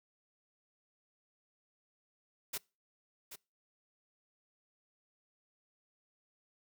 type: noise with echo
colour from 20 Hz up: white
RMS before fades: -38 dBFS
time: 2.53-2.58 s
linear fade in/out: 10 ms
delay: 780 ms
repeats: 1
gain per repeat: -10 dB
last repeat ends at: 3.36 s
effects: noise-tail reverb RT60 0.3 s tail -25 dB re dry